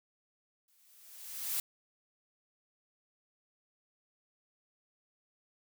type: noise with exponential growth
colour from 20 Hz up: blue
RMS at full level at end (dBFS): -32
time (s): 0.68-1.6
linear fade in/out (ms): 2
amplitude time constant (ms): 200
effects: none